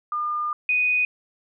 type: tone pair in turn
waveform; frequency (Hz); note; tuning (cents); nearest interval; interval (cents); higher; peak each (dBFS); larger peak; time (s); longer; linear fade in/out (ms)
sine; 1208 / 2487; D6 / D#7; +48 / -1; octave + minor second; 1251; second; -23 / -18; second; 0.12-0.53 / 0.69-1.05; first; 2
effects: none